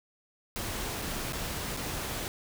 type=noise with dropouts; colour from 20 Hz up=pink; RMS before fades=-35 dBFS; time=0.56-2.28 s; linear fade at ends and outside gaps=0 ms; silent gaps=1.017-1.021 / 1.324-1.332 / 1.766-1.772 s; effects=none